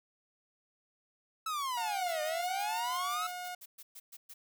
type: exponential two-way sweep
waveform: 45% pulse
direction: down then up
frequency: 1322 to 602 to 1322 Hz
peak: -33 dBFS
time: 1.46-3.27 s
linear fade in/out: 5 ms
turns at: 2.22 s
type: tone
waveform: sawtooth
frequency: 720 Hz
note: F#5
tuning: 47 cents flat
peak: -35 dBFS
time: 1.77-3.55 s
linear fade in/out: 5 ms
type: noise bursts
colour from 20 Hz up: blue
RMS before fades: -49 dBFS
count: 14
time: 2.08-4.34 s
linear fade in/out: 10 ms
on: 50 ms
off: 120 ms
effects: none